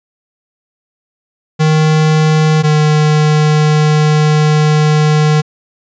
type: tone pair in turn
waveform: square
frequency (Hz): 155.56 / 152.27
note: D#3 / D#3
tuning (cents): 0 / -37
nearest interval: unison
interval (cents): 37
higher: first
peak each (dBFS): -8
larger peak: neither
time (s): 1.59-2.63 / 2.63-5.42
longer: second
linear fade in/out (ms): 20
effects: resampled to 16000 Hz